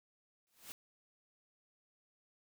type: noise with exponential growth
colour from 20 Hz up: white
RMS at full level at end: -45 dBFS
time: 0.47-0.72 s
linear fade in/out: 0 ms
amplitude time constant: 53 ms
effects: none